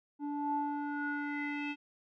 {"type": "tone with low-pass filter sweep", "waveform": "square", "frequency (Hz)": 290.4, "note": "D4", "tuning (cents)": -19, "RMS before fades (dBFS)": -36, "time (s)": [0.19, 1.76], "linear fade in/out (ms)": 50, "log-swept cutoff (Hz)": [630, 2800], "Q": 6, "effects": []}